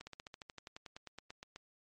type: slowing click train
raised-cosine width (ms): 0.2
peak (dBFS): -30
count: 18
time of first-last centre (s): 0.01-1.56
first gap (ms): 60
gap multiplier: 1.05
effects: MP3 48 kbps